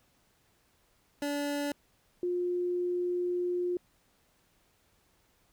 25% pulse / sine tone pair in turn, 288.1 / 355.4 Hz, D4 / F4, -33 / +30 cents, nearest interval major third, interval 363 cents, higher second, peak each -27 / -28 dBFS, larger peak first, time 1.22-1.72 / 2.23-3.77 s, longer second, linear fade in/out 2 ms, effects pink hiss -69 dBFS RMS until 5.52 s

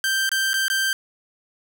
sawtooth tone with dropouts, 1568 Hz, G6, in tune, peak -16 dBFS, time 0.04-0.93 s, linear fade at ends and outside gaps 1 ms, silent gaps 0.292-0.316 / 0.533-0.54 / 0.682-0.7 s, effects none

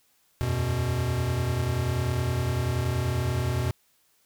square chord, E suspended second, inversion none, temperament equal, 82.41 / 92.5 / 123.47 Hz, E2 / F#2 / B2, 0 / 0 / 0 cents, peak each -32 / -32 / -27 dBFS, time 0.41-3.71 s, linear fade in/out 0 ms, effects white hiss -66 dBFS RMS until 4.25 s

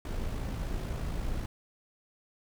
brown noise with amplitude modulation, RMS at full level -32 dBFS, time 0.05-1.46 s, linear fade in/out 2 ms, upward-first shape sine, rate 55.2 Hz, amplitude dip 40%, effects none

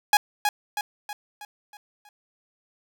sawtooth tone with echo, 830.6 Hz, G#5, in tune, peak -10 dBFS, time 0.13-0.17 s, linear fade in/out 2 ms, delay 320 ms, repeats 6, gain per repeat -6 dB, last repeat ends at 2.09 s, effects none

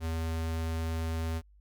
square tone, 81.4 Hz, E2, 21 cents flat, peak -31 dBFS, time 0-1.42 s, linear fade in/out 50 ms, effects added 50 Hz sine -56 dBFS peak until 1.6 s

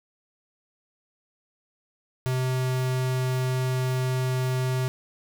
square tone, 128.7 Hz, C3, 28 cents flat, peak -24 dBFS, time 2.26-4.88 s, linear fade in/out 0 ms, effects none

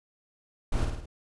brown noise with echo, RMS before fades -26 dBFS, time 0.72-0.85 s, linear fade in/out 5 ms, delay 52 ms, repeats 4, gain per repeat -4 dB, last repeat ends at 1.058 s, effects resampled to 24000 Hz

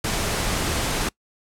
pink noise, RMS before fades -24 dBFS, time 0.04-1.09 s, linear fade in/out 5 ms, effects noise-tail reverb RT60 0.1 s tail -24 dB re dry + low-pass 11000 Hz 12 dB/octave

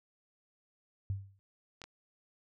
sine tone with exponential decay, 98 Hz, G2, in tune, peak -29 dBFS, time 1.1-1.39 s, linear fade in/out 0 ms, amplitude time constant 63 ms
clicks, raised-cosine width 0.2 ms, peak -29 dBFS, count 2, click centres 1.817 / 1.84 s
effects none

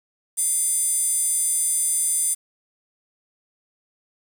square tone with high-pass filter, 698.5 Hz, F5, in tune, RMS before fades -22 dBFS, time 0.37-2.35 s, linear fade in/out 20 ms, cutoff 8900 Hz, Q 8, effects 8-bit

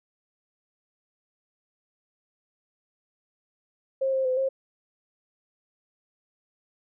sine tone with pitch steps, 534 / 529 / 512 / 534 Hz, C5 / C5 / C5 / C5, +35 / +19 / -38 / +35 cents, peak -22 dBFS, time 4.01-4.49 s, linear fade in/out 10 ms, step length 120 ms, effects none

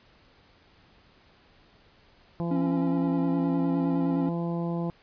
harmonic tone, 170 Hz, F3, 46 cents flat, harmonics 1 / 2 / 3 / 4 / 5 / 6, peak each -28 / -34 / -38 / -40 / -42 / -44 dBFS, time 2.4-4.9 s, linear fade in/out 0 ms
triangle tone with vibrato, 272.7 Hz, C#4, 28 cents flat, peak -23 dBFS, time 2.51-4.29 s, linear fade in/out 2 ms, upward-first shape square, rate 9.7 Hz, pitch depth 31 cents each way
effects pink hiss -59 dBFS RMS until 5.02 s + resampled to 11025 Hz

